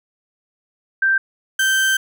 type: tone pair in turn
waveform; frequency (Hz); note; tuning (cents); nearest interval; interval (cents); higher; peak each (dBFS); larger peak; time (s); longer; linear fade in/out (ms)
sine / 35% pulse; 1568 / 1558.1; G6 / G6; 0 / -11; unison; 11; first; -13; neither; 1.02-1.18 / 1.59-1.97; second; 5
effects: none